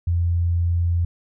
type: tone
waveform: sine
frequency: 85.9 Hz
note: F2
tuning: 28 cents flat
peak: -17 dBFS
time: 0.07-1.05 s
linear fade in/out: 5 ms
effects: none